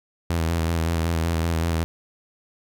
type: tone with vibrato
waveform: sawtooth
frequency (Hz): 82.7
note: E2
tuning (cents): +6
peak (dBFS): -17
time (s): 0.3-1.84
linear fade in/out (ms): 0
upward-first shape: square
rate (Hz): 5.3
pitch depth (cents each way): 34
effects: none